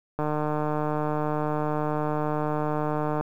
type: click train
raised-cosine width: 1 ms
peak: -14 dBFS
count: 457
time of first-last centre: 0.19-3.21 s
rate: 151 Hz
effects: 9-bit